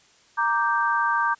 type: chord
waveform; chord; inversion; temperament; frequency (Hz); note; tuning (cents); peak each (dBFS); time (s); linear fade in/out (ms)
sine; G minor; first; equal; 932.3 / 1174.7 / 1568; Bb5 / D6 / G6; 0 / 0 / 0; -24; 0.37-1.35; 20
effects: white hiss -57 dBFS RMS until 1.39 s + resampled to 16000 Hz